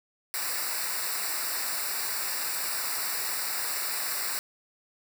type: noise with comb filter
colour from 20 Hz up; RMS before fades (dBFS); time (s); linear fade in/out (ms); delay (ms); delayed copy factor
white; -31; 0.34-4.39; 0; 0.31; -0.95
effects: none